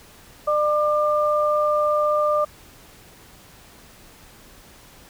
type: tone pair together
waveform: sine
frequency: 599.7 / 1195 Hz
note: D5 / D6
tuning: +36 / +30 cents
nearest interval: octave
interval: 1194 cents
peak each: -19 / -21 dBFS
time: 0.47-2.45 s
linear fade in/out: 10 ms
effects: pink hiss -48 dBFS RMS until 5.09 s